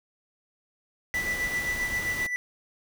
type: noise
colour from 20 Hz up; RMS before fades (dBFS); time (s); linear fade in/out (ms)
pink; -37; 1.14-2.27; 5
type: tone with tremolo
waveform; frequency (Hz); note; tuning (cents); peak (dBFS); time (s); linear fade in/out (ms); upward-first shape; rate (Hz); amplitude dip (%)
triangle; 1975.5; B6; 0; -23; 1.14-2.36; 0; sine; 7.6; 55
effects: none